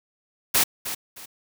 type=noise with echo; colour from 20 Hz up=white; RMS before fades=-19 dBFS; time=0.54-0.64 s; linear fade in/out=10 ms; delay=310 ms; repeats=2; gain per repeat=-11 dB; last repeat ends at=1.26 s; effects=none